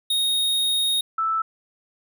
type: tone pair in turn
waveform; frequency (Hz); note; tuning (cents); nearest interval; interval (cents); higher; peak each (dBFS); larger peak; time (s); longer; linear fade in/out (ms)
square / sine; 3729 / 1318.4; A#7 / E6; 0 / 0; octave + tritone; 1800; first; -20; neither; 0.1-1.01 / 1.18-1.42; first; 5
effects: none